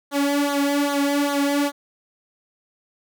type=tone with flanger; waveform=sawtooth; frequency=284.6 Hz; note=C#4; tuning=46 cents sharp; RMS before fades=-21 dBFS; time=0.11-1.72 s; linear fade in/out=50 ms; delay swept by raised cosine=0.38 to 2.78 ms; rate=2.5 Hz; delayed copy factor=-0.85; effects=none